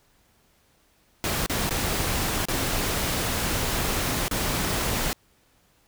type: noise with dropouts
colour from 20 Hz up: pink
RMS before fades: -26 dBFS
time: 1.24-5.13 s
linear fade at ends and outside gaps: 0 ms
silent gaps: 1.462-1.497 / 1.693-1.708 / 2.454-2.485 / 4.281-4.312 s
effects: pink hiss -63 dBFS RMS until 5.87 s